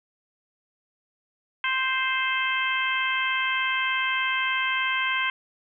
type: harmonic tone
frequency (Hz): 523.3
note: C5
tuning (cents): 0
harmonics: 2 / 3 / 4 / 5 / 6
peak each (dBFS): -29 / -28 / -28 / -30 / -32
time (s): 1.64-5.3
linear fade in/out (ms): 2
effects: none